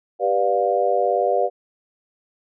sine chord, G dominant seventh, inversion none, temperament just, 392 / 490 / 588 / 705.6 Hz, G4 / B4 / D5 / F5, 0 / -14 / +2 / +18 cents, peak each -24 / -22 / -22 / -21 dBFS, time 0.19-1.5 s, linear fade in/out 50 ms, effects none

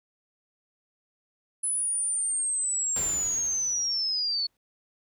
sine linear sweep, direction down, 10110 to 4384 Hz, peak -25 dBFS, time 1.63-4.47 s, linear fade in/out 10 ms
pink noise with exponential decay, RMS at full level -36 dBFS, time 2.96-4.57 s, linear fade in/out 2 ms, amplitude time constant 350 ms
effects none

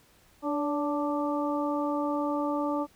harmonic tone with a mistuned harmonic, 293.7 Hz, D4, in tune, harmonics 1 / 2 / 3 / 4, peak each -29 / -32 / -34 / -35 dBFS, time 0.42-2.87 s, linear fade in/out 50 ms, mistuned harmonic 2, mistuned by -35 cents, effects pink hiss -61 dBFS RMS until 2.95 s

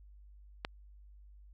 click, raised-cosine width 0.3 ms, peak -18 dBFS, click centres 0.649 s, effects added 50 Hz sine -53 dBFS peak until 1.53 s + AAC 64 kbps

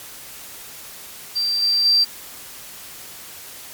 sine tone with level steps, 4699 Hz, D8, in tune, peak -18 / -15 / -12 dBFS, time 1.35-2.05 s, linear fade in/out 20 ms, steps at 1.62 / 1.85 s, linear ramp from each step 5 ms, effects white hiss -38 dBFS RMS until 3.73 s + MP3 96 kbps

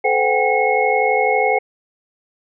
sine tone cluster, 433.2 / 511 / 746 / 798 / 2175 Hz, A4 / C5 / F#5 / G5 / C#7, -27 / -41 / +14 / +31 / -33 cents, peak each -20 dBFS, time 0.04-1.59 s, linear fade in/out 10 ms, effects none

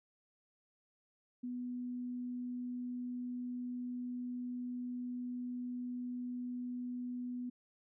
sine tone, 246.9 Hz, B3, in tune, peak -38 dBFS, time 1.43-7.5 s, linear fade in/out 10 ms, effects none

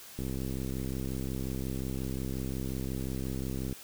click train, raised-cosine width 3 ms, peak -23 dBFS, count 233, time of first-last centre 0.19-3.727 s, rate 65.6 Hz, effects white hiss -49 dBFS RMS until 3.83 s

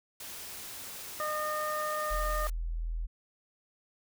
white noise, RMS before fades -43 dBFS, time 0.2-2.5 s, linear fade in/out 5 ms
harmonic tone, 610 Hz, D#5, 34 cents flat, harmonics 1 / 2 / 3, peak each -35 / -33 / -40 dBFS, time 1.2-2.47 s, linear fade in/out 0 ms
sine tone, 41.2 Hz, E1, in tune, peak -31 dBFS, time 2.1-3.07 s, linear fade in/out 20 ms
effects none

